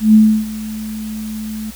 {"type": "tone with ADSR envelope", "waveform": "sine", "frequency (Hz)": 216.6, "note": "A3", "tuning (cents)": -27, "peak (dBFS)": -3, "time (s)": [0, 1.71], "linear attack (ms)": 140, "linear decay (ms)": 310, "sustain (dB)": -19, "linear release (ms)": 12, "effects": ["added 60 Hz sine -38 dBFS peak until 1.75 s", "white hiss -37 dBFS RMS until 1.75 s"]}